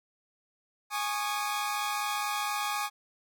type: chord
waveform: sawtooth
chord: Ab suspended fourth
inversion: none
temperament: equal with one note detuned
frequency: 830.6 / 1108.7 / 1223.8 Hz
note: Ab5 / Db6 / Eb6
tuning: 0 / 0 / -29 cents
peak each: -29 / -32 / -31 dBFS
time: 0.9-2.9 s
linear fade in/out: 50 ms
effects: none